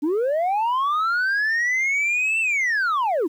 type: linear two-way sweep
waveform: sine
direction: up then down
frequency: 277.2 to 2694 to 277.2 Hz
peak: -16 dBFS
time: 0.02-3.28 s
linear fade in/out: 20 ms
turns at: 2.4 s
effects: tanh soft clip ceiling -18 dBFS + 9-bit